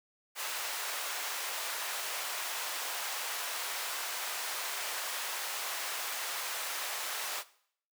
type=high-pass noise; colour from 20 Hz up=pink; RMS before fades=-37 dBFS; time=0.35-7.44 s; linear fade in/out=50 ms; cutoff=830 Hz; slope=12 dB/octave; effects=noise-tail reverb RT60 0.6 s tail -18 dB re dry + high-pass 400 Hz 12 dB/octave